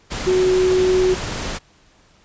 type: tone in noise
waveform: sine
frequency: 370 Hz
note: F#4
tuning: in tune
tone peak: -13 dBFS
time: 0.26-1.15 s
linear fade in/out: 20 ms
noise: pink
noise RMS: -26 dBFS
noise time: 0.1-1.59 s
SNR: +10 dB
effects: pink hiss -54 dBFS RMS until 2.24 s + resampled to 16000 Hz